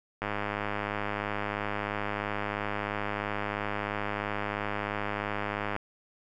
click train, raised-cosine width 0.5 ms, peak -16 dBFS, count 572, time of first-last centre 0.22-5.764 s, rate 103 Hz, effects none

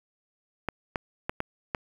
clicks, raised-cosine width 0.5 ms, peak -13 dBFS, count 5, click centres 0.687 / 0.958 / 1.295 / 1.404 / 1.748 s, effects 7-bit

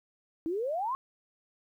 sine exponential sweep, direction up, 311.1 to 1108.7 Hz, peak -29 dBFS, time 0.46-0.95 s, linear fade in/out 0 ms, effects 11-bit

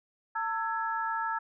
sine tone cluster, 902 / 1328 / 1675 Hz, A5 / E6 / G#6, +43 / +12 / +14 cents, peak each -32 / -33 / -36 dBFS, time 0.35-1.39 s, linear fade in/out 10 ms, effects none

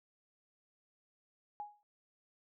sine tone with exponential decay, 830.6 Hz, G#5, in tune, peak -37 dBFS, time 1.6-1.83 s, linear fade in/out 0 ms, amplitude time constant 48 ms, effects none

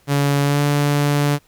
sawtooth tone with pitch glide, 142 to 144.82 Hz, C#3 to D3, +42 to -24 cents, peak -11 dBFS, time 0.07-1.39 s, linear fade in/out 50 ms, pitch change +34 cents, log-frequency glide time 0.43-0.61 s, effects pink hiss -56 dBFS RMS until 1.47 s

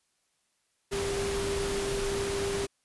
sine tone in noise, 397.2 Hz, G4, 23 cents sharp, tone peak -30 dBFS, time 0.91-2.67 s, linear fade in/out 20 ms, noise pink, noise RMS -34 dBFS, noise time 0.91-2.67 s, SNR +1 dB, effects white hiss -74 dBFS RMS until 2.84 s + resampled to 24000 Hz

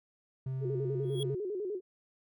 triangle tone with pitch glide, 131.5 to 135.51 Hz, C3 to C#3, +9 to -39 cents, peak -31 dBFS, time 0.46-1.35 s, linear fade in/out 5 ms, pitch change +52 cents, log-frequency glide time 0.61-1.11 s
sine tone with vibrato, 392 Hz, G4, in tune, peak -33 dBFS, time 0.6-1.81 s, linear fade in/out 50 ms, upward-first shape square, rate 10 Hz, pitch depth 120 cents each way
square tone with exponential growth, 3322 Hz, G#7, in tune, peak -35 dBFS, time 1.03-1.23 s, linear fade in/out 2 ms, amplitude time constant 43 ms
effects none

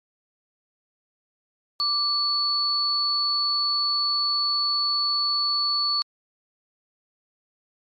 sine tone pair together, 1174.7 / 4435 Hz, D6 / C#8, 0 / 0 cents, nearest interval octave + major seventh, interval 2300 cents, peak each -29 / -21 dBFS, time 1.8-6.02 s, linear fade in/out 0 ms, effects MP3 64 kbps

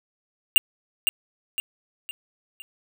square tone with echo, 2801 Hz, F7, 4 cents sharp, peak -11 dBFS, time 0.56-0.58 s, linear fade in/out 0 ms, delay 510 ms, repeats 4, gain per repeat -7 dB, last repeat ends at 2.62 s, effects none

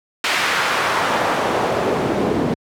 pink noise with band-pass filter sweep, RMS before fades -19 dBFS, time 0.24-2.54 s, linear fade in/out 2 ms, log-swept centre 2200 to 270 Hz, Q 1, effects high-pass 80 Hz 12 dB/octave

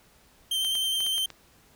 45% pulse tone with vibrato, 3128 Hz, G7, 4 cents flat, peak -25 dBFS, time 0.51-1.26 s, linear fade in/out 5 ms, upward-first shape sine, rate 9.7 Hz, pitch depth 17 cents each way
clicks, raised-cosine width 0.2 ms, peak -23 dBFS, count 6, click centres 0.648 / 0.753 / 1.005 / 1.065 / 1.181 / 1.303 s
effects pink hiss -59 dBFS RMS until 1.75 s

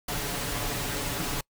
pink noise with comb filter, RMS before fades -31 dBFS, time 0.08-1.41 s, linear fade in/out 5 ms, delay 7 ms, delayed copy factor +0.6, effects noise-tail reverb RT60 0.1 s tail -25 dB re dry

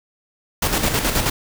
pink noise with tremolo, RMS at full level -18 dBFS, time 0.62-1.3 s, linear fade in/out 5 ms, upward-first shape square, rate 9.4 Hz, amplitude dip 50%, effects none

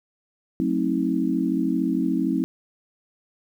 sine chord, F# diminished seventh, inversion none, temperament just, 185 / 222 / 266.4 / 319.7 Hz, F#3 / A3 / C4 / Eb4, 0 / +16 / +31 / +47 cents, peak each -27 / -28 / -24 / -25 dBFS, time 0.6-2.44 s, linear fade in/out 0 ms, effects 9-bit

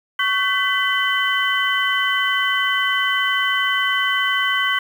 sine tone cluster, 1118 / 1528 / 1998 / 3045 Hz, C#6 / G6 / B6 / F#7, +14 / -45 / +20 / +49 cents, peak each -23 / -22 / -21 / -23 dBFS, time 0.19-4.79 s, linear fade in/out 5 ms, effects 7-bit

